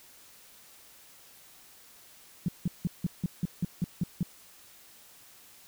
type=tone bursts; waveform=sine; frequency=174.61 Hz; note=F3; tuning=in tune; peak=-24 dBFS; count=10; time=2.46-4.23 s; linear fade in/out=2 ms; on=24 ms; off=170 ms; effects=white hiss -55 dBFS RMS until 5.67 s